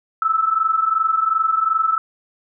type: tone pair together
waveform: sine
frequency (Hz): 1295.8 / 1318.5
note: E6 / E6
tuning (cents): -30 / 0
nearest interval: unison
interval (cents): 30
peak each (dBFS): -20 / -17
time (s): 0.22-1.98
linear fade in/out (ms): 2
effects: none